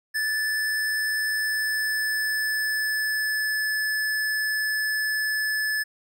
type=tone with pitch glide; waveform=square; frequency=1745 to 1729.9 Hz; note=A6 to A6; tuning=-15 to -30 cents; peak=-24 dBFS; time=0.14-5.84 s; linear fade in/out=20 ms; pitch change=-15 cents; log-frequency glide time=1.27-3.67 s; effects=none